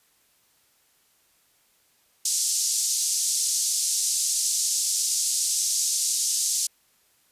pink band-pass noise, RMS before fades -25 dBFS, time 2.25-6.67 s, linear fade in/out 5 ms, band 5500 to 9300 Hz, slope 24 dB/octave, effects white hiss -64 dBFS RMS until 7.31 s + resampled to 32000 Hz

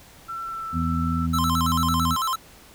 sine tone with pitch glide, 1345 to 1326.5 Hz, E6 to E6, +34 to +10 cents, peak -29 dBFS, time 0.28-1.27 s, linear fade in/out 20 ms, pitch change -24 cents, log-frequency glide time 0.46-0.68 s
harmonic tone, 82.41 Hz, E2, in tune, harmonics 1 / 2 / 3, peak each -26 / -26 / -26 dBFS, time 0.72-2.17 s, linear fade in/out 50 ms
square tone with vibrato, 1174.7 Hz, D6, in tune, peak -23 dBFS, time 1.33-2.36 s, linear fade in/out 10 ms, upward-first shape square, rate 9 Hz, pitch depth 200 cents each way
effects pink hiss -49 dBFS RMS until 2.74 s

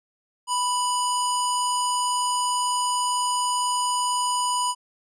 square tone with low-pass filter, 987.8 Hz, B5, in tune, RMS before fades -24 dBFS, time 0.47-4.75 s, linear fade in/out 50 ms, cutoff 8500 Hz, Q 3.9, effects none

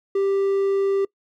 triangle tone, 393.1 Hz, G4, 5 cents sharp, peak -16 dBFS, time 0.15-1.05 s, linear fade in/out 5 ms, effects noise-tail reverb RT60 0.1 s tail -23 dB re dry

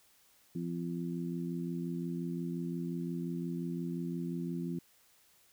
harmonic tone, 85.7 Hz, F2, 32 cents flat, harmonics 2 / 3 / 4, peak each -36 / -40 / -42 dBFS, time 0.55-4.79 s, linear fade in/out 5 ms, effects white hiss -66 dBFS RMS until 5.52 s

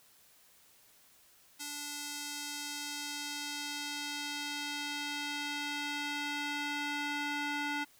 square tone with band-pass filter sweep, 290.9 Hz, D4, 16 cents flat, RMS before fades -38 dBFS, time 1.59-7.85 s, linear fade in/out 20 ms, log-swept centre 7700 to 1900 Hz, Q 0.89, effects white hiss -63 dBFS RMS until 7.99 s

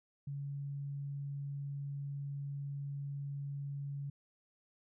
sine tone, 141 Hz, C#3, 30 cents sharp, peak -38 dBFS, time 0.27-4.1 s, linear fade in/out 5 ms, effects none

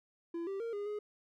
triangle tone with pitch steps, 337.6 / 391.2 / 462 / 408.5 / 418.2 Hz, E4 / G4 / A#4 / G#4 / G#4, +41 / -4 / -16 / -29 / +12 cents, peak -34 dBFS, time 0.34-0.99 s, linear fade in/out 5 ms, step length 130 ms, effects none

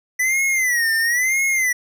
square tone with vibrato, 1975.5 Hz, B6, in tune, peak -17 dBFS, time 0.19-1.73 s, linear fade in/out 10 ms, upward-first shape sine, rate 1 Hz, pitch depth 160 cents each way, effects none

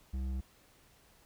sine tone with hard clipping, 65.41 Hz, C2, in tune, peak -35 dBFS, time 0.13-0.41 s, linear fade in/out 10 ms, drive 8 dB, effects pink hiss -64 dBFS RMS until 1.25 s

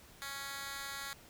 10% pulse tone with high-pass filter, 277.2 Hz, C#4, in tune, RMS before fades -43 dBFS, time 0.22-1.13 s, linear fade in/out 0 ms, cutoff 1700 Hz, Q 0.82, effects pink hiss -58 dBFS RMS until 1.29 s

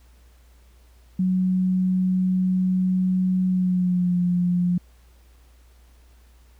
sine tone with pitch glide, 185 to 177.26 Hz, F#3 to F3, 0 to +26 cents, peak -18 dBFS, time 1.19-4.78 s, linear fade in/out 5 ms, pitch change -74 cents, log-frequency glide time 3.47-4.18 s, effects added 60 Hz sine -50 dBFS peak until 6.59 s + pink hiss -61 dBFS RMS until 6.59 s

